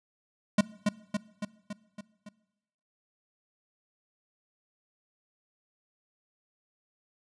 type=tone with echo; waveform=square; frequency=207.7 Hz; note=G#3; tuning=in tune; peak=-19 dBFS; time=0.58-0.61 s; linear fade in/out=5 ms; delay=280 ms; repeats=6; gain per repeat=-4 dB; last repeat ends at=2.29 s; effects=noise-tail reverb RT60 1.0 s tail -21 dB re dry + resampled to 22050 Hz